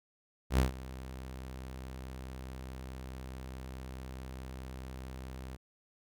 sawtooth tone with ADSR envelope, 64.7 Hz, C2, 19 cents flat, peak -19 dBFS, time 0.5-5.57 s, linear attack 83 ms, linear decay 130 ms, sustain -19 dB, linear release 22 ms, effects none

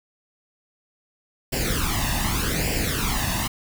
pink noise with flanger, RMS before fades -24 dBFS, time 1.52-3.48 s, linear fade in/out 10 ms, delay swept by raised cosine 0.39 to 1.11 ms, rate 0.84 Hz, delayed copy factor +0.75, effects none

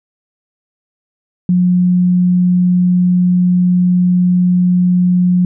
sine tone, 179.6 Hz, F3, 49 cents sharp, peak -8 dBFS, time 1.49-5.45 s, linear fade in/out 2 ms, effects none

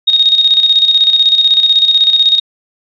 sine tone with tremolo, 3729 Hz, A#7, in tune, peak -4 dBFS, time 0.07-2.4 s, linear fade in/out 10 ms, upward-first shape square, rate 16 Hz, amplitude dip 55%, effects resampled to 16000 Hz

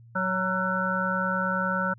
harmonic tone with a mistuned harmonic, 185.8 Hz, F#3, 7 cents sharp, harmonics 1 / 3 / 5 / 7 / 8, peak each -30 / -32 / -33 / -29 / -29 dBFS, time 0.15-1.94 s, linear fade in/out 10 ms, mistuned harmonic 7, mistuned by +58 cents, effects added 116 Hz sine -48 dBFS peak until 1.98 s

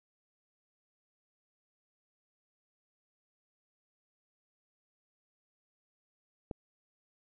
click, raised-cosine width 2 ms, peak -24 dBFS, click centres 6.512 s, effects none

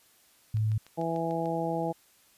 sine tone, 108.5 Hz, A2, 24 cents flat, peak -24 dBFS, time 0.54-0.78 s, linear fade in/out 5 ms
click train, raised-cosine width 0.2 ms, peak -33 dBFS, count 7, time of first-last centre 0.57-1.458 s, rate 6.76 Hz
harmonic tone, 165.5 Hz, E3, 7 cents sharp, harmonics 1 / 2 / 3 / 4 / 5, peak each -34 / -34 / -34 / -34 / -34 dBFS, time 0.97-1.93 s, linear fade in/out 20 ms
effects white hiss -62 dBFS RMS until 2.37 s + resampled to 32000 Hz

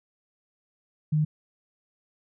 sine tone, 152.9 Hz, D#3, 30 cents flat, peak -20 dBFS, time 1.12-1.25 s, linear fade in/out 10 ms, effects none

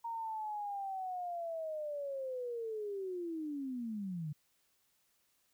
sine linear sweep, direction down, 932.3 to 143.9 Hz, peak -37 dBFS, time 0.04-4.33 s, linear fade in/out 10 ms, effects white hiss -75 dBFS RMS until 5.53 s

